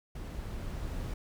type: noise with level ramp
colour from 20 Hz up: brown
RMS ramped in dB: -40 to -36 dBFS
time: 0.15-1.14 s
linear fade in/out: 5 ms
effects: none